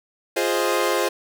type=chord; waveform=sawtooth; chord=F minor seventh; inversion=none; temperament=equal; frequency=349.2 / 415.3 / 523.3 / 622.3 Hz; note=F4 / Ab4 / C5 / Eb5; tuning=0 / 0 / 0 / 0 cents; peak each=-21 / -21 / -20 / -24 dBFS; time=0.36-1.09 s; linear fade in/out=10 ms; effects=none